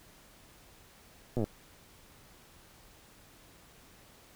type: slowing click train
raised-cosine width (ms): 2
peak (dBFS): -19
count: 9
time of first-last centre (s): 1.37-1.441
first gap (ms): 8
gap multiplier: 1.03
effects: pink hiss -58 dBFS RMS until 4.35 s